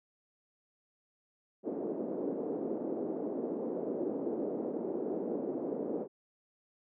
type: band-pass noise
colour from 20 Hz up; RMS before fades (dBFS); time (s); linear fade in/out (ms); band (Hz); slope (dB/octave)
white; -36; 1.63-6.08; 50; 250 to 460; 24
effects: none